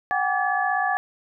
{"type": "tone cluster", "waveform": "sine", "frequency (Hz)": [741, 797, 1156, 1713], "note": ["F#5", "G5", "D6", "A6"], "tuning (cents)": [2, 28, -28, -47], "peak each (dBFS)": [-25, -26, -29, -25], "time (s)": [0.11, 0.97], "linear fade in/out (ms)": 0, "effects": []}